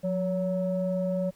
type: tone pair together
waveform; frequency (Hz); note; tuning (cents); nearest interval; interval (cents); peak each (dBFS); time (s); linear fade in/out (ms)
sine; 180 / 562.6; F#3 / C#5; -47 / +26; octave + minor sixth; 1973; -27; 0.03-1.31; 20
effects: tanh soft clip ceiling -19 dBFS + pink hiss -61 dBFS RMS until 1.35 s